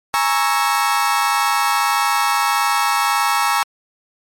35% pulse chord, A# half-diminished seventh, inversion third, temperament equal, 830.6 / 932.3 / 1108.7 / 1318.5 Hz, G#5 / A#5 / C#6 / E6, 0 / 0 / 0 / 0 cents, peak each -19 dBFS, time 0.14-3.63 s, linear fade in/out 0 ms, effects MP3 64 kbps

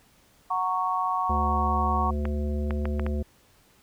sine chord, F# major, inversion none, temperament just, 740 / 925 / 1110 Hz, F#5 / A#5 / C#6, 0 / -14 / +2 cents, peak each -29 / -30 / -26 dBFS, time 0.5-2.11 s, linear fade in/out 10 ms
harmonic tone, 73.42 Hz, D2, in tune, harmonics 1 / 3 / 5 / 7 / 9, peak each -26 / -32 / -37 / -39 / -45 dBFS, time 1.29-3.23 s, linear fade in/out 10 ms
clicks, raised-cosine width 0.5 ms, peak -17 dBFS, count 5, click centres 2.254 / 2.708 / 2.855 / 2.996 / 3.065 s
effects pink hiss -60 dBFS RMS until 3.82 s

